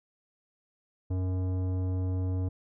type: tone with tanh clipping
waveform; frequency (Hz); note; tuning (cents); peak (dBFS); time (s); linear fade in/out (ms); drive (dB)
triangle; 92.5; F#2; 0; -29; 1.1-2.49; 10; 18
effects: none